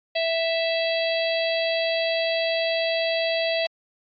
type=harmonic tone; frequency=659.3 Hz; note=E5; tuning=in tune; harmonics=1 / 3 / 4 / 5 / 6 / 7; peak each=-23 / -32 / -30 / -32 / -33 / -34 dBFS; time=0.15-3.67 s; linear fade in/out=10 ms; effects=AAC 48 kbps